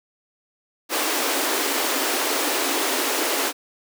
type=high-pass noise; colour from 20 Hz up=pink; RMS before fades=-23 dBFS; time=0.89-3.53 s; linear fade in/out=50 ms; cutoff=260 Hz; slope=96 dB/octave; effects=none